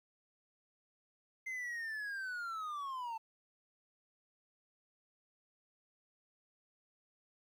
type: linear sweep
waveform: triangle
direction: down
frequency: 2085 to 880 Hz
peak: -37 dBFS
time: 1.46-3.18 s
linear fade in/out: 10 ms
effects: 12-bit